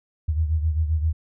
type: beating tone pair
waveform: sine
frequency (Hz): 77.78 / 85.38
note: D#2 / F2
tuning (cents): 0 / -39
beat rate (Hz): 7.6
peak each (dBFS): -20 / -27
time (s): 0.28-1.13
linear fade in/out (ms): 10
effects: none